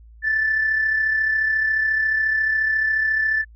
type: tone pair together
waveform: sine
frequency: 1723.8 / 1758 Hz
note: A6 / A6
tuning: -36 / -2 cents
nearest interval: unison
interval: 34 cents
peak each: -28 / -17 dBFS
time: 0.22-3.45 s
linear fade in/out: 50 ms
effects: tanh soft clip ceiling -11 dBFS + added 56 Hz sine -43 dBFS peak until 3.55 s